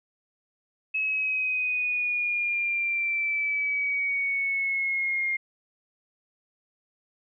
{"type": "exponential sweep", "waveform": "sine", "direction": "down", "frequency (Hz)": [2579, 2122], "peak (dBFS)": -24, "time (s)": [0.94, 5.37], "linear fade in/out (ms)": 10, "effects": []}